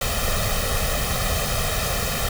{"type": "noise with comb filter", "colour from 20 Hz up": "pink", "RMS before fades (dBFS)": -23, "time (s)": [0.01, 2.29], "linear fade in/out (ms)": 5, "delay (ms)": 1.6, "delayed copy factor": 0.8, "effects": []}